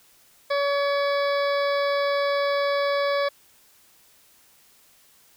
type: harmonic tone with a mistuned harmonic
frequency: 566 Hz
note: C#5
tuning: 36 cents sharp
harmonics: 1 / 2 / 3 / 4 / 6 / 7 / 8 / 9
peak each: -22 / -28 / -32 / -34 / -38 / -39 / -40 / -41 dBFS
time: 0.5-3.29 s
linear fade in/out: 10 ms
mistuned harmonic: 8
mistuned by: +17 cents
effects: white hiss -57 dBFS RMS until 5.36 s